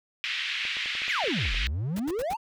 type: band-pass noise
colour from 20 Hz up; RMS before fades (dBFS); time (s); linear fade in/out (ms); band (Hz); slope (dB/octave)
white; -31; 0.24-1.67; 0; 1900 to 3200; 24
type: clicks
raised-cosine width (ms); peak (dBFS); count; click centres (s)
1; -31; 11; 0.652 / 0.769 / 0.859 / 0.952 / 1.019 / 1.081 / 1.241 / 1.28 / 1.389 / 1.454 / 1.545
type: exponential two-way sweep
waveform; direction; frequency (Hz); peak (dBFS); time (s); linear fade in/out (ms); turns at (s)
triangle; down then up; 2754 to 37.58 to 957; -25; 1.08-2.37; 20; 1.54
type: noise bursts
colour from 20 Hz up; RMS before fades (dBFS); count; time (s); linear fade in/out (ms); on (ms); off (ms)
pink; -39; 4; 1.96-2.337; 5; 38; 75
effects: none